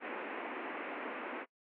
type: band-pass noise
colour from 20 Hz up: pink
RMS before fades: -42 dBFS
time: 0-1.46 s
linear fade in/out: 50 ms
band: 250 to 2600 Hz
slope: 48 dB/octave
effects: noise-tail reverb RT60 0.1 s tail -23 dB re dry